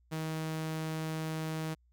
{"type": "tone", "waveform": "sawtooth", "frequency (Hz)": 158.5, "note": "D#3", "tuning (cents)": 32, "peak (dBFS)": -30, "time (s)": [0.11, 1.75], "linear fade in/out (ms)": 20, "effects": ["added 60 Hz sine -64 dBFS peak until 1.92 s"]}